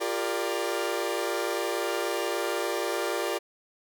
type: chord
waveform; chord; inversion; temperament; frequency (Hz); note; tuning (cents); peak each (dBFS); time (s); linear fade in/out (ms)
sawtooth; G minor seventh; third; equal with one note detuned; 349.2 / 399.5 / 466.2 / 587.3; F4 / G4 / Bb4 / D5; 0 / +33 / 0 / 0; -29; 0-3.39; 20
effects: none